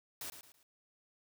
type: noise with echo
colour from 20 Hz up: white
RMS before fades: -43 dBFS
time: 0.21-0.3 s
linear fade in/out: 2 ms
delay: 110 ms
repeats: 3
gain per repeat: -9 dB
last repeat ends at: 0.63 s
effects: none